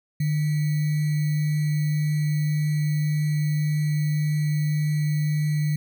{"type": "tone with sample-and-hold", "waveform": "sine", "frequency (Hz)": 150.9, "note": "D3", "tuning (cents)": 47, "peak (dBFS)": -20, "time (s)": [0.2, 5.76], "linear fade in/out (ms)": 5, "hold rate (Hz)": 2100, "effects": []}